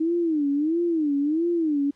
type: tone with vibrato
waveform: sine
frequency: 312 Hz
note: D#4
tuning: 5 cents sharp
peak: -20 dBFS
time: 0-1.91 s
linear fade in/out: 10 ms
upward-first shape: sine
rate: 1.5 Hz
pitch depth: 180 cents each way
effects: pink hiss -65 dBFS RMS until 1.95 s + low-pass 7000 Hz 12 dB/octave